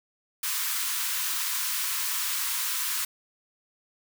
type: high-pass noise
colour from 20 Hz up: white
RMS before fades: -29 dBFS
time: 0.43-3.05 s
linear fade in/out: 5 ms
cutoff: 930 Hz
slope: 96 dB/octave
effects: none